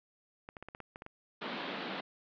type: clicks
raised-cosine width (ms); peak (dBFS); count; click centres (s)
0.5; -30; 9; 0.489 / 0.568 / 0.626 / 0.686 / 0.749 / 0.803 / 0.959 / 1.021 / 1.064
type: band-pass noise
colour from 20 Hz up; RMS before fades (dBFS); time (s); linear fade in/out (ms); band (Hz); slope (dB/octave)
pink; -40; 1.41-2.01; 10; 180 to 4100; 48
effects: none